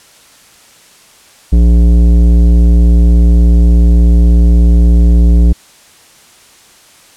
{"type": "tone with tanh clipping", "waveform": "triangle", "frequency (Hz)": 58.27, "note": "A#1", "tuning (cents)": 0, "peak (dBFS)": -5, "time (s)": [1.52, 5.53], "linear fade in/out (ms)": 10, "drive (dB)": 17, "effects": ["white hiss -42 dBFS RMS until 7.16 s", "low-pass 10000 Hz 12 dB/octave"]}